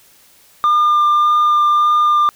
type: tone with vibrato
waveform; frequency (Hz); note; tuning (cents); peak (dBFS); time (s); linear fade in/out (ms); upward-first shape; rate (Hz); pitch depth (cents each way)
sine; 1201; D6; +38; -7; 0.64-2.29; 0; sine; 1.7; 9
effects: tanh soft clip ceiling -9 dBFS + white hiss -49 dBFS RMS until 2.35 s